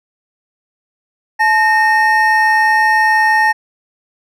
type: tone pair together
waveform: triangle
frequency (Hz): 864.4 / 1837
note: A5 / A#6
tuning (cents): -31 / -26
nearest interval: octave + minor second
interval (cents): 1305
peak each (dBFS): -10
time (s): 1.39-3.53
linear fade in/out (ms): 20
effects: none